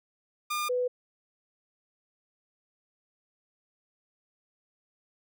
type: tone pair in turn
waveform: sawtooth / sine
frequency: 1208 / 496.9 Hz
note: D6 / B4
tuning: +48 / +11 cents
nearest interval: octave + minor third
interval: 1537 cents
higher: first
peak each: -25 dBFS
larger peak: neither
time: 0.5-0.69 / 0.69-0.88 s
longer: neither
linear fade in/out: 10 ms
effects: none